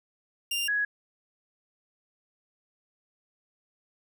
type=tone pair in turn; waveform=sawtooth / sine; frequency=2794 / 1670.7 Hz; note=F7 / G#6; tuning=0 / +10 cents; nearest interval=major sixth; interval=890 cents; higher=first; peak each=-24 dBFS; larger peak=neither; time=0.51-0.68 / 0.68-0.85 s; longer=neither; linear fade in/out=5 ms; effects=none